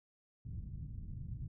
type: low-pass noise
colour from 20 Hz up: white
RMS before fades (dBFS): -44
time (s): 0.45-1.48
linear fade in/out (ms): 5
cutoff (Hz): 140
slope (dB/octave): 24
effects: none